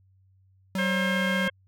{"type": "tone", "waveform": "square", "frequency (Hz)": 190, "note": "F#3", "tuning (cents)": 46, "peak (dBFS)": -27, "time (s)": [0.75, 1.48], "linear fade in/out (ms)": 2}
{"type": "harmonic tone", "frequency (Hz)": 534, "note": "C5", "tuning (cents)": 35, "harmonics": [1, 2, 3, 4, 5, 6], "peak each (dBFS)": [-32, -37, -29, -32, -43, -35], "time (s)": [0.78, 1.5], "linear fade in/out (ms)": 10}
{"effects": ["added 95 Hz sine -58 dBFS peak until 1.67 s"]}